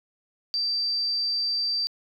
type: tone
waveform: triangle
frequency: 4674 Hz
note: D8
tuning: 9 cents flat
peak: -20 dBFS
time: 0.54-1.87 s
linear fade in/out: 0 ms
effects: tanh soft clip ceiling -22 dBFS + 10-bit